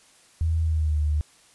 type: tone with pitch glide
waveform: sine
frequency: 81.1 to 75.23 Hz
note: E2 to D2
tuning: -28 to +42 cents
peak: -20 dBFS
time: 0.41-1.21 s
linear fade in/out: 0 ms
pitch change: -130 cents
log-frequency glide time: 0.62-0.98 s
effects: white hiss -56 dBFS RMS until 1.54 s + resampled to 24000 Hz